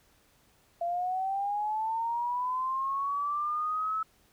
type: linear sweep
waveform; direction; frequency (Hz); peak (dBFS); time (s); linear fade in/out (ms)
sine; up; 680 to 1307; -28; 0.81-4.03; 5
effects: pink hiss -65 dBFS RMS until 4.32 s